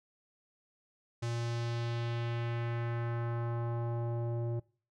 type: tone with low-pass filter sweep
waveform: square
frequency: 117.7 Hz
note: A#2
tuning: 17 cents sharp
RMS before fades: -35 dBFS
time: 1.22-4.6 s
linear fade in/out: 10 ms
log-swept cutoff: 7000 to 510 Hz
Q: 1.4
effects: noise-tail reverb RT60 0.4 s tail -22 dB re dry